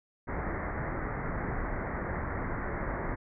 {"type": "low-pass noise", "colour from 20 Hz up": "pink", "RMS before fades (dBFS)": -34, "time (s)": [0.27, 3.16], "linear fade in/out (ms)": 20, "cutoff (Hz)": 2100, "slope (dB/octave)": 96, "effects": []}